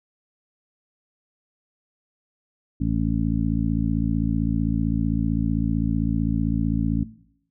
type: harmonic tone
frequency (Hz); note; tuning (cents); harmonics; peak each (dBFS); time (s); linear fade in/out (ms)
55.6; A1; +19; 1 / 2 / 3 / 4 / 5; -27 / -27 / -27 / -27 / -27; 2.8-7.04; 10
effects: noise-tail reverb RT60 0.7 s tail -18 dB re dry